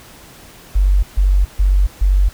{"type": "tone bursts", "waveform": "sine", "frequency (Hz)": 47.61, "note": "G1", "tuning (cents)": -50, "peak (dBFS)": -9, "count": 4, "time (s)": [0.75, 2.29], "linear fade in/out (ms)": 10, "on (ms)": 280, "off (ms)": 140, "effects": ["pink hiss -41 dBFS RMS until 2.33 s"]}